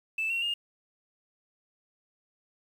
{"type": "tone with pitch steps", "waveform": "sine", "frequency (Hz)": [2637, 2732, 2830], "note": ["E7", "F7", "F7"], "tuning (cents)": [0, -39, 22], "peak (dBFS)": -26, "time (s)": [0.18, 0.54], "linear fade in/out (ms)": 5, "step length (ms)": 120, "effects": ["tanh soft clip ceiling -24 dBFS", "9-bit"]}